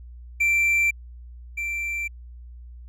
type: tone pair in turn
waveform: triangle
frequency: 2349 / 2349 Hz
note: D7 / D7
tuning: 0 / 0 cents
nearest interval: unison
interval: 0 cents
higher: neither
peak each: -16 / -24 dBFS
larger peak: first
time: 0.4-0.91 / 1.57-2.08 s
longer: neither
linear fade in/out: 10 ms
effects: added 60 Hz sine -39 dBFS peak until 2.88 s